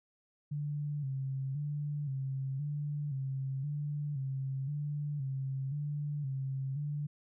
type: tone with vibrato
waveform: sine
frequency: 140.5 Hz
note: C#3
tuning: 24 cents sharp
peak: -33 dBFS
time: 0.51-7.07 s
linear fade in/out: 10 ms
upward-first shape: square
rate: 0.96 Hz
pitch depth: 76 cents each way
effects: none